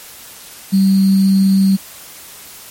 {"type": "tone with sample-and-hold", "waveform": "sine", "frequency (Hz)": 193.3, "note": "G3", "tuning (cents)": -24, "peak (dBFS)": -8, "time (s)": [0.72, 1.77], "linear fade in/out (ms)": 20, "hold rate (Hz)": 4410, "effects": ["white hiss -36 dBFS RMS until 2.7 s", "MP3 64 kbps"]}